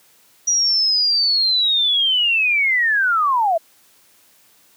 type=linear sweep; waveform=sine; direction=down; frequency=5820 to 629 Hz; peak=-14 dBFS; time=0.47-3.58 s; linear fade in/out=10 ms; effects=white hiss -54 dBFS RMS until 4.76 s + high-pass 100 Hz 12 dB/octave